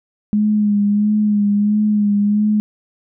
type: tone with vibrato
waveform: sine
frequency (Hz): 207.9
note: G#3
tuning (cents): +2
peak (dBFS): -12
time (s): 0.33-2.6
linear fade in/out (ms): 0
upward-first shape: sine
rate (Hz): 1.5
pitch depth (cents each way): 35
effects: none

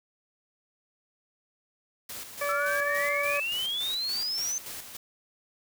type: noise with tremolo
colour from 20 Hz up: white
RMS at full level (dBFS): -39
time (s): 2.09-4.97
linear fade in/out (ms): 5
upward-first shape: square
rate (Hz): 3.5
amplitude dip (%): 50
type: harmonic tone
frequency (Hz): 575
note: D5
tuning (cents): -37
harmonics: 1 / 2 / 3 / 4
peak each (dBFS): -30 / -33 / -35 / -36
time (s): 2.41-3.4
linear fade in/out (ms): 5
type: exponential sweep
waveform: sine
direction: up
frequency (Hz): 1318.5 to 6272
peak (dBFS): -28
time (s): 2.49-4.58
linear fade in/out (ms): 0
effects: none

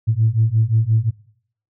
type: beating tone pair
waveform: sine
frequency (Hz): 108.6 / 114.3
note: A2 / A#2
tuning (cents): -22 / -34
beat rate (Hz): 5.7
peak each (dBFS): -16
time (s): 0.07-1.11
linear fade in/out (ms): 20
effects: noise-tail reverb RT60 0.6 s tail -20 dB re dry + tanh soft clip ceiling -6 dBFS

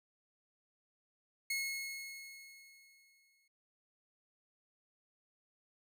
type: tone with exponential decay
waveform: sawtooth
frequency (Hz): 2174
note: C#7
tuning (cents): -34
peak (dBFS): -30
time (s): 1.5-3.48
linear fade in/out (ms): 5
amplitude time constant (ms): 430
effects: none

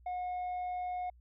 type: tone with tanh clipping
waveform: sine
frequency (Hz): 724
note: F#5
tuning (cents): -38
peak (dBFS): -35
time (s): 0.06-1.1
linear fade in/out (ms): 5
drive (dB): 3
effects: added 60 Hz sine -57 dBFS peak until 1.2 s

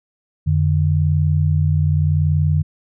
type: tone pair together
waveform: sine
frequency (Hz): 89.19 / 150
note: F2 / D3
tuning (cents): +37 / +37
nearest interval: major sixth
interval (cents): 900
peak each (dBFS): -16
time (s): 0.46-2.63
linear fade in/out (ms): 20
effects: none

